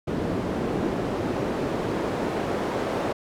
pink noise with band-pass filter sweep, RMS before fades -27 dBFS, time 0.07-3.13 s, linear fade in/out 10 ms, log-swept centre 280 to 510 Hz, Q 0.91, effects none

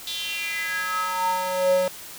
square tone with high-pass filter sweep, 183.7 Hz, F#3, 12 cents flat, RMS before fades -25 dBFS, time 0.07-1.88 s, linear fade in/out 2 ms, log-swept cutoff 3700 to 450 Hz, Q 6, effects white hiss -40 dBFS RMS until 2.18 s

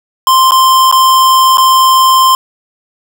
square tone with dropouts, 1046 Hz, C6, 1 cent flat, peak -5 dBFS, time 0.27-2.35 s, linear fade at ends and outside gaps 1 ms, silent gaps 0.509-0.519 / 0.914-0.925 / 1.572-1.581 s, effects none

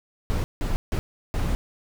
brown noise bursts at uneven times, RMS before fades -24 dBFS, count 4, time 0.3-0.44 / 0.61-0.76 / 0.92-0.99 / 1.34-1.55 s, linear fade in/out 0 ms, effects none

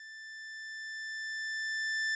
45% pulse tone with level ramp, 1767 Hz, A6, 7 cents sharp, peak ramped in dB -46 to -29 dBFS, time 0-2.15 s, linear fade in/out 2 ms, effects resampled to 16000 Hz

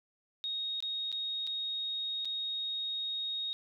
sine tone with dropouts, 3740 Hz, A#7, 5 cents sharp, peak -33 dBFS, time 0.44-3.53 s, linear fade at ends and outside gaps 0 ms, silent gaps 0.804-0.825 / 1.117-1.126 / 1.468-1.473 / 2.248-2.254 s, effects none

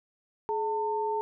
sine tone pair together, 423.5 / 899.5 Hz, G#4 / A5, +34 / +38 cents, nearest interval octave + minor second, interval 1304 cents, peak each -30 / -29 dBFS, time 0.49-1.21 s, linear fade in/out 0 ms, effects none

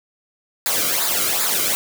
white noise with flanger, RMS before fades -20 dBFS, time 0.66-1.75 s, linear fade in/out 0 ms, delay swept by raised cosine 0.34 to 1.16 ms, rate 2.6 Hz, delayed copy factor -0.7, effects none

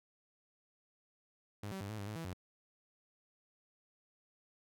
sawtooth tone with pitch steps, 103 / 192.1 / 99.8 / 108.6 / 100.3 / 107 / 164.5 / 91.6 Hz, G#2 / G3 / G2 / A2 / G2 / A2 / E3 / F#2, -14 / -35 / +32 / -22 / +40 / -48 / -3 / -17 cents, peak -37 dBFS, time 1.63-2.334 s, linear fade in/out 5 ms, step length 88 ms, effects none

